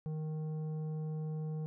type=tone with tanh clipping; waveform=triangle; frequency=155.56 Hz; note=D#3; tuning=in tune; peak=-37 dBFS; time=0.06-1.66 s; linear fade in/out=0 ms; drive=13 dB; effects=none

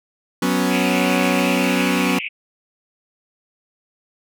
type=chord; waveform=sawtooth; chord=F# suspended fourth; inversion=none; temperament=equal; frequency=185 / 246.9 / 277.2 Hz; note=F#3 / B3 / C#4; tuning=0 / 0 / 0 cents; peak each=-17 dBFS; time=0.42-2.19 s; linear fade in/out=5 ms
type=band-pass noise; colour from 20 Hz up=white; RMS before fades=-27 dBFS; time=0.7-2.29 s; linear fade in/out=20 ms; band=2200 to 2800 Hz; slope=96 dB/octave
effects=none

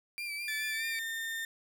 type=tone with vibrato; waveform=35% pulse; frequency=2349 Hz; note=D7; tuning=in tune; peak=-34 dBFS; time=0.18-0.99 s; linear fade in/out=0 ms; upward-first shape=sine; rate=4.7 Hz; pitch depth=39 cents each way
type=tone with pitch glide; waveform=35% pulse; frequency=1750 to 1813.8 Hz; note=A6 to A#6; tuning=-10 to -48 cents; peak=-33 dBFS; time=0.48-1.45 s; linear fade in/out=2 ms; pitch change=+62 cents; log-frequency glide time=0.71-0.84 s
effects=none

